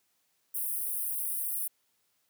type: high-pass noise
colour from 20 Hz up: white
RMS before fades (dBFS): -33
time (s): 0.54-1.68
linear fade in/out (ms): 10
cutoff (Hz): 9000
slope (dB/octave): 96
effects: white hiss -74 dBFS RMS until 2.29 s + high-pass 80 Hz 12 dB/octave